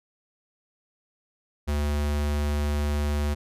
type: tone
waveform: square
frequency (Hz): 73.42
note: D2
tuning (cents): 0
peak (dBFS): -24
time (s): 1.67-3.35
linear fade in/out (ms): 20
effects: resampled to 32000 Hz